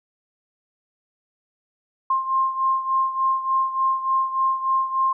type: beating tone pair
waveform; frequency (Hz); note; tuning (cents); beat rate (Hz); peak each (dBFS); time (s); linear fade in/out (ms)
sine; 1058 / 1061.4; C6 / C6; +19 / +24; 3.4; -20 / -25; 2.1-5.13; 5
effects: none

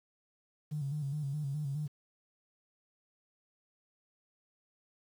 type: tone with vibrato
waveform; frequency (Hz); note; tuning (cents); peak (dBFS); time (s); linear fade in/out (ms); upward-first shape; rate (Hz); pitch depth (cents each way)
triangle; 144.4; D3; -29; -29; 0.71-1.88; 20; square; 4.8; 77
effects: tanh soft clip ceiling -31 dBFS + 10-bit

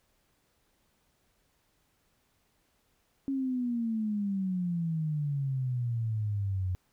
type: exponential sweep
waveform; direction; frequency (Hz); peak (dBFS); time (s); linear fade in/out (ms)
sine; down; 275.5 to 90.1; -28; 3.28-6.75; 0
effects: pink hiss -72 dBFS RMS until 6.92 s

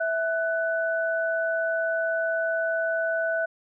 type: tone pair together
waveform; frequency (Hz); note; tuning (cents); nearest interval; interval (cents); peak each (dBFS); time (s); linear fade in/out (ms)
sine; 656.2 / 1492; E5 / F#6; -8 / +14; octave + major second; 1422; -25 / -27; 0-3.46; 10
effects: none

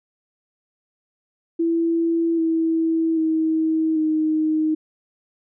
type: tone with pitch steps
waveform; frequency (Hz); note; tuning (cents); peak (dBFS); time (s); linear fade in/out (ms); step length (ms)
sine; 332.7 / 325.7 / 318.8 / 312; E4 / E4 / D#4 / D#4; +16 / -21 / +42 / +5; -17; 1.59-4.75; 10; 790
effects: none

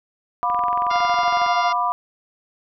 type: chord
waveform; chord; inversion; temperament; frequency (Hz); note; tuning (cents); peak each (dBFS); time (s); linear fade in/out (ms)
sine; B diminished; second; just; 711.2 / 987.8 / 1185.3; F5 / B5 / D6; +31 / 0 / +16; -24 / -21 / -23; 0.43-1.92; 0
type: click train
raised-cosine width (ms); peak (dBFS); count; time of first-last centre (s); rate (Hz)
0.5; -19; 22; 0.5-1.463; 21.8
type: harmonic tone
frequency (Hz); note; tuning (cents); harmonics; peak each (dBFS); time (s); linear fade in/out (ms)
698.5; F5; 0; 1 / 2 / 3 / 4 / 5 / 6 / 7 / 8; -23 / -28 / -30 / -34 / -35 / -39 / -37 / -39; 0.9-1.73; 10
effects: none

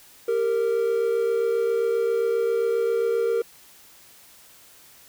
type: tone pair together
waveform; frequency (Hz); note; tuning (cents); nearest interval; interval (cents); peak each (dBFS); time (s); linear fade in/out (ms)
triangle; 395.1 / 462.6; G4 / A#4; +14 / -13; minor third; 273; -25 / -19; 0.28-3.42; 5
effects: white hiss -51 dBFS RMS until 5.08 s

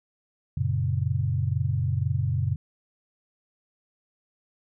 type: chord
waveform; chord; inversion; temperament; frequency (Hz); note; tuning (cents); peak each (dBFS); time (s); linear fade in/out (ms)
sine; F# major; none; equal; 92.5 / 116.54 / 138.59; F#2 / A#2 / C#3; 0 / 0 / 0; -27; 0.57-2.56; 5
effects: none

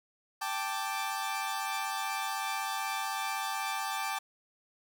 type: chord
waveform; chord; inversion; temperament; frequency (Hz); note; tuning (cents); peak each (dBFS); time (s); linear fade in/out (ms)
sawtooth; G suspended second; none; equal; 784 / 880 / 1174.7; G5 / A5 / D6; 0 / 0 / 0; -33; 0.41-4.19; 10
effects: none

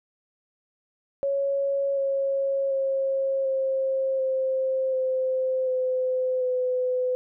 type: tone with pitch steps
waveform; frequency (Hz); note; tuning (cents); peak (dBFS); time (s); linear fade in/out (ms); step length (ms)
sine; 554.4 / 547.1 / 539.9 / 532.7 / 525.7 / 518.8 / 511.9 / 505.2; C#5 / C#5 / C#5 / C5 / C5 / C5 / C5 / B4; 0 / -23 / -46 / +31 / +8 / -15 / -38 / +39; -22; 1.23-7.15; 0; 740
effects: none

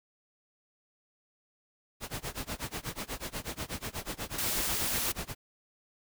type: noise with tremolo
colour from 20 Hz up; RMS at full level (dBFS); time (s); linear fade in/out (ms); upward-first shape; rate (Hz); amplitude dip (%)
pink; -35; 2-5.35; 50; sine; 8.2; 95
type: noise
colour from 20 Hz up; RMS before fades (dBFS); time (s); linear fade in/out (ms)
white; -32; 4.38-5.12; 5
effects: none

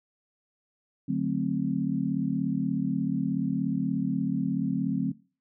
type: chord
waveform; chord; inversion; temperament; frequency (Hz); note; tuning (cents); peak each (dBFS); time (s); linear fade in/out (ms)
sine; D dominant seventh; none; just; 146.83 / 183.54 / 220.2 / 264.3; D3 / F#3 / A3 / C4; 0 / -14 / +2 / +18; -33 / -29 / -32 / -29; 1.08-5.12; 10
effects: noise-tail reverb RT60 0.4 s tail -23 dB re dry

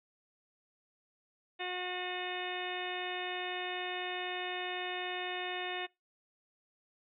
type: harmonic tone with a mistuned harmonic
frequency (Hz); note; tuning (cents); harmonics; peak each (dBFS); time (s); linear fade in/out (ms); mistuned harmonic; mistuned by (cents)
362.4; F#4; -36; 1 / 2 / 3 / 4 / 5 / 6 / 7 / 8 / 10; -42 / -41 / -49 / -51 / -43 / -46 / -45 / -45 / -46; 1.59-5.87; 20; 8; +16
effects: noise-tail reverb RT60 0.2 s tail -23 dB re dry

